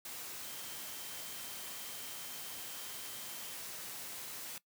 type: tone in noise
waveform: sine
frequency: 3136 Hz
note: G7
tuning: in tune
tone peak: -55 dBFS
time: 0.43-3.54 s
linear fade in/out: 2 ms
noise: white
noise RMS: -45 dBFS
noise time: 0.05-4.58 s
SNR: -13 dB
effects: noise-tail reverb RT60 0.1 s tail -19 dB re dry + high-pass 100 Hz 12 dB/octave